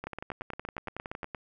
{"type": "two click trains", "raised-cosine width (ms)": 0.5, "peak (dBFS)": [-22, -21], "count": [14, 12], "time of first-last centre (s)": [[0.04, 1.244], [0.07, 1.348]], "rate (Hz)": [10.8, 8.61], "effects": []}